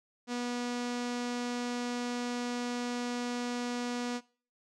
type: tone with low-pass filter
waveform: sawtooth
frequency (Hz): 243.2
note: B3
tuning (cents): -26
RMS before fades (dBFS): -35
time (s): 0.27-4.21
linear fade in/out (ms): 50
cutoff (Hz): 6400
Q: 1.5
effects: noise-tail reverb RT60 0.4 s tail -21 dB re dry